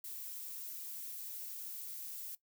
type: noise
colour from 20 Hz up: violet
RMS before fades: -45 dBFS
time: 0.04-2.35 s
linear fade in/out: 2 ms
effects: noise-tail reverb RT60 0.1 s tail -18 dB re dry